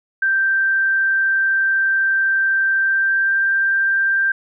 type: tone with pitch glide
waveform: sine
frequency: 1568 to 1578.9 Hz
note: G6 to G6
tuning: 0 to +12 cents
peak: -14 dBFS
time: 0.22-4.32 s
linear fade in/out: 5 ms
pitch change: +12 cents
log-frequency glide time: 2.81-3.37 s
effects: none